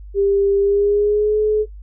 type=tone with pitch glide; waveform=sine; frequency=398 to 426.6 Hz; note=G4 to G#4; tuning=+26 to +46 cents; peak=-13 dBFS; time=0.14-1.66 s; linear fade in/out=50 ms; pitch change=+120 cents; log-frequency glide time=0.59-1.39 s; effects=noise-tail reverb RT60 0.1 s tail -19 dB re dry + added 50 Hz sine -33 dBFS peak until 1.82 s